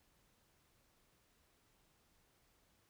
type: silence
effects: pink hiss -74 dBFS RMS until 2.89 s